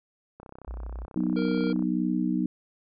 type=click train; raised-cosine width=1 ms; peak=-30 dBFS; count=47; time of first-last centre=0.4-1.824 s; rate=32.3 Hz
type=tone; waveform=sine; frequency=57.1 Hz; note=A#1; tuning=35 cents flat; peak=-33 dBFS; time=0.67-1.06 s; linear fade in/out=10 ms
type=chord; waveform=sine; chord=B major; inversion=second; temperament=just; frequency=185.21 / 246.9 / 308.7 Hz; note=F#3 / B3 / D#4; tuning=+2 / 0 / -14 cents; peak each=-28 dBFS; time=1.16-2.46 s; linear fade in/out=2 ms
type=harmonic tone; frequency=466.2 Hz; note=A#4; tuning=in tune; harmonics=1 / 3 / 5 / 7 / 9 / 10; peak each=-30 / -40 / -44 / -47 / -49 / -50 dBFS; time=1.36-1.73 s; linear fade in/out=10 ms
effects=none